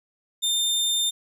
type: tone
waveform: sawtooth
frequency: 3610 Hz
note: A7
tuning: 44 cents sharp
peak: -18 dBFS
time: 0.42-1.11 s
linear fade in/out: 20 ms
effects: resampled to 32000 Hz